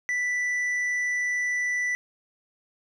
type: tone with tanh clipping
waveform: triangle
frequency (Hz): 1975.5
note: B6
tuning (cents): 0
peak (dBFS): -25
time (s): 0.09-1.95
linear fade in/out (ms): 0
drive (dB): 9
effects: none